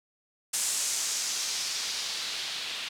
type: noise with low-pass filter sweep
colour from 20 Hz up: blue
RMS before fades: -32 dBFS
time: 0.53-2.89 s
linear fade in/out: 10 ms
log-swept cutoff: 8200 to 3300 Hz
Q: 1.7
effects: none